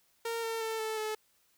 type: tone with pitch steps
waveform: sawtooth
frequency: 460.5 / 453.1 / 445.8 / 438.7 / 431.7 Hz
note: A#4 / A#4 / A4 / A4 / A4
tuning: -21 / -49 / +23 / -5 / -33 cents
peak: -29 dBFS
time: 0.25-1.15 s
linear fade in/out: 5 ms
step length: 180 ms
effects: white hiss -70 dBFS RMS until 1.57 s